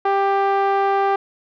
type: tone with low-pass filter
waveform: 5% pulse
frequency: 394.4 Hz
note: G4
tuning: 11 cents sharp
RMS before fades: -18 dBFS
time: 0.05-1.16 s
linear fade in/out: 5 ms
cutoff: 850 Hz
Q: 1.5
effects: none